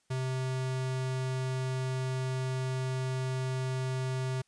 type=tone; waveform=square; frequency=130 Hz; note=C3; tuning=11 cents flat; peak=-31 dBFS; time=0.1-4.42 s; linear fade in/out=10 ms; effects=white hiss -73 dBFS RMS until 4.47 s + resampled to 22050 Hz